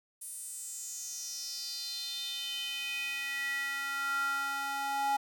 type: tone with high-pass filter sweep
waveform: square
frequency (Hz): 277.2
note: C#4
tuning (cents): 0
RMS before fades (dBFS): -36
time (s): 0.21-5.17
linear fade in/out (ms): 10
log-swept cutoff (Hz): 9700 to 860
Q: 5.4
effects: none